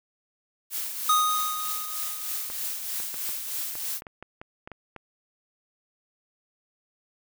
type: noise with tremolo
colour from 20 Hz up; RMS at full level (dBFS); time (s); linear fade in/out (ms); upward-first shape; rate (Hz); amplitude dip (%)
blue; -30; 0.7-4.01; 50; triangle; 3.2; 50
type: tone with exponential decay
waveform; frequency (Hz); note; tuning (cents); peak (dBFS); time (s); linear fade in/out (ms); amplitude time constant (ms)
square; 1244.5; D#6; 0; -18; 1.09-2.52; 5; 310
type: clicks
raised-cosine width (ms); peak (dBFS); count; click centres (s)
0.5; -25; 12; 2.501 / 3.001 / 3.143 / 3.292 / 3.754 / 4.021 / 4.068 / 4.226 / 4.415 / 4.675 / 4.717 / 4.963
effects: none